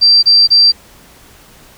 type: tone bursts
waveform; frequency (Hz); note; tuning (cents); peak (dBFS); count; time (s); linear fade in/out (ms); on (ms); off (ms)
sine; 4700; D8; +1; -4; 3; 0.01-0.722; 20; 220; 26
effects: pink hiss -42 dBFS RMS until 1.77 s